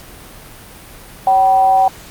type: tone with frequency modulation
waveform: sine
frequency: 765 Hz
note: G5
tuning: 42 cents flat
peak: -8 dBFS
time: 1.27-1.88 s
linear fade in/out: 2 ms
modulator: 209 Hz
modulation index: 0.35
effects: pink hiss -37 dBFS RMS until 2.1 s + Opus 48 kbps